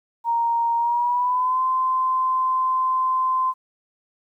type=tone with pitch glide; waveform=sine; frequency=932.3 to 1034.5 Hz; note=A#5 to C6; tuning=0 to -20 cents; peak=-18 dBFS; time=0.24-3.54 s; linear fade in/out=50 ms; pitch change=+180 cents; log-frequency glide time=0.77-1.62 s; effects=10-bit